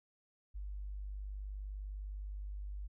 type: tone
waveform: sine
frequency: 49.79 Hz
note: G1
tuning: 28 cents sharp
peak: -40 dBFS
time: 0.54-2.88 s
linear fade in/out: 20 ms
effects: none